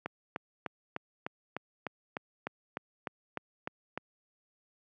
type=click train; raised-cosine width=0.5 ms; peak=-19 dBFS; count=14; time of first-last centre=0.06-3.976 s; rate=3.32 Hz; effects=high-pass 150 Hz 12 dB/octave